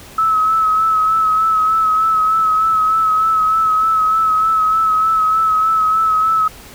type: tone with vibrato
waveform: sine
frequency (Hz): 1293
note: E6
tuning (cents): -34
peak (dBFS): -11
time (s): 0.18-6.48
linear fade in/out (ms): 5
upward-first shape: sine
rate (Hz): 3.3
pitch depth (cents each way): 29
effects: pink hiss -38 dBFS RMS until 6.74 s